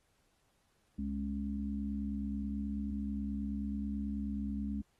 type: harmonic tone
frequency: 69.3 Hz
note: C#2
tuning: in tune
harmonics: 1 / 3 / 4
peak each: -40 / -36 / -42 dBFS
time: 0.98-4.82 s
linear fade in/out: 10 ms
effects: pink hiss -75 dBFS RMS until 4.99 s + AAC 32 kbps